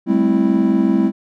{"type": "chord", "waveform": "triangle", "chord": "A minor seventh", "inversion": "third", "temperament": "equal with one note detuned", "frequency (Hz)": [196, 216.2, 261.6, 329.6], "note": ["G3", "A3", "C4", "E4"], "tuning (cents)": [0, -30, 0, 0], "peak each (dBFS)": -16, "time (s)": [0.06, 1.12], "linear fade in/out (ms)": 50, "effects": []}